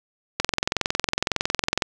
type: click train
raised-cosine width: 0.2 ms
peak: -3 dBFS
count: 32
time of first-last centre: 0.4-1.822 s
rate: 21.8 Hz
effects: none